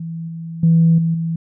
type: tone with level steps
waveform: sine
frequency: 164.81 Hz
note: E3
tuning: in tune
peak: -24 / -26 / -8 / -14 / -18 dBFS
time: 0-1.36 s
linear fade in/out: 5 ms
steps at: 0.28 / 0.63 / 0.98 / 1.14 s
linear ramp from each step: 5 ms
effects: tanh soft clip ceiling -4 dBFS